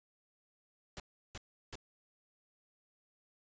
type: noise bursts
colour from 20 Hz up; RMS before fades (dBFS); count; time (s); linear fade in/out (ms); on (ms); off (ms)
pink; -45; 3; 0.97-1.754; 0; 28; 350
effects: resampled to 16000 Hz